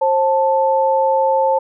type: tone pair together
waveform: sine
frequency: 533.6 / 880 Hz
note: C5 / A5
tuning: +34 / 0 cents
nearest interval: major sixth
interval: 866 cents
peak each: -15 dBFS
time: 0.01-1.59 s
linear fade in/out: 10 ms
effects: none